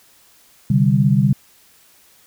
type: chord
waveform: sine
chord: C suspended second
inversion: none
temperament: just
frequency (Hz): 130.81 / 147.16 / 196.22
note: C3 / D3 / G3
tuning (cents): 0 / +4 / +2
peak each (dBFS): -16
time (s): 0.7-1.33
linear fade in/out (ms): 5
effects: white hiss -52 dBFS RMS until 2.26 s